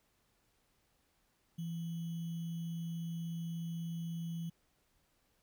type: tone with sample-and-hold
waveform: sine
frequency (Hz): 166.8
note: E3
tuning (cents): +21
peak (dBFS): -37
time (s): 1.58-4.5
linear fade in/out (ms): 10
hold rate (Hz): 3150
effects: pink hiss -75 dBFS RMS until 5.42 s